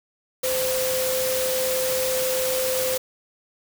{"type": "tone in noise", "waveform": "sine", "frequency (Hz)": 516, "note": "C5", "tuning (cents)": -24, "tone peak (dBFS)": -23, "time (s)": [0.43, 2.98], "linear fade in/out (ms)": 10, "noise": "white", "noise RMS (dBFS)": -27, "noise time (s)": [0.43, 2.98], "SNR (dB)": 1, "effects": []}